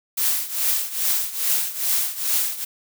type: noise with tremolo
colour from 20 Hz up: blue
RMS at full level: -19 dBFS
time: 0.17-2.65 s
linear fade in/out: 10 ms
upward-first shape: triangle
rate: 2.4 Hz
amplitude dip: 85%
effects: none